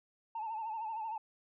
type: tone with vibrato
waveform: sine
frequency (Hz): 884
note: A5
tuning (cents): +8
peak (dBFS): -35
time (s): 0.35-1.18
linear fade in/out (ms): 5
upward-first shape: sine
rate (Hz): 13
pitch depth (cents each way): 71
effects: tanh soft clip ceiling -33 dBFS